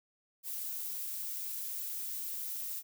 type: noise with high-pass filter sweep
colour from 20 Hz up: violet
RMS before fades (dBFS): -39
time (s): 0.43-2.83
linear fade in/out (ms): 50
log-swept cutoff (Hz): 530 to 340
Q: 1.5
effects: none